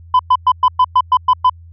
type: tone bursts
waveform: sine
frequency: 1007 Hz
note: B5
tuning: 33 cents sharp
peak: -4 dBFS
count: 9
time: 0.14-1.497 s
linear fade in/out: 5 ms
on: 53 ms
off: 110 ms
effects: tanh soft clip ceiling -6 dBFS + added 84 Hz sine -36 dBFS peak until 1.72 s